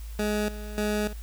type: tone with tremolo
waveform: 20% pulse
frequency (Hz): 210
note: G#3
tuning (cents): +19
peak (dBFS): -20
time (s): 0.19-1.13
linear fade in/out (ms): 2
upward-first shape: square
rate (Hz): 1.7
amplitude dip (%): 80
effects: added 54 Hz sine -35 dBFS peak until 1.22 s + white hiss -52 dBFS RMS until 1.22 s